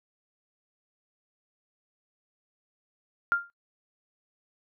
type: tone with exponential decay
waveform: sine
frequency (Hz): 1396.9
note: F6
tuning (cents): 0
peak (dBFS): -17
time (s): 3.32-3.5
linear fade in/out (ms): 0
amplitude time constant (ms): 38
effects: noise-tail reverb RT60 0.1 s tail -20 dB re dry